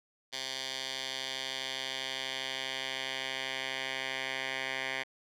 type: tone with band-pass filter sweep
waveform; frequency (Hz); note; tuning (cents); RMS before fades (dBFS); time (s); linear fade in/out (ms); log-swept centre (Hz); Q
10% pulse; 132.4; C3; +21; -37; 0.32-5.04; 20; 4100 to 2300; 1.9
effects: none